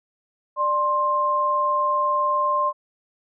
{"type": "tone pair together", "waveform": "sine", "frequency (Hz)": [593, 1054.6], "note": ["D5", "C6"], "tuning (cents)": [17, 13], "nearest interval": "minor seventh", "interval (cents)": 996, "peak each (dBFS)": [-26, -19], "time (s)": [0.56, 2.73], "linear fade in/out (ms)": 50, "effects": []}